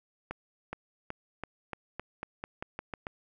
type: accelerating click train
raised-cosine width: 0.5 ms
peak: -21 dBFS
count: 12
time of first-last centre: 0.31-3.069 s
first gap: 420 ms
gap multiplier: 0.89
effects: none